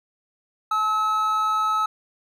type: tone pair together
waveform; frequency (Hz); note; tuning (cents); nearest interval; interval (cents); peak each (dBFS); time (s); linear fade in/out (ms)
triangle; 861 / 1290; A5 / E6; -38 / -38; perfect fifth; 700; -27 / -18; 0.71-1.86; 5
effects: none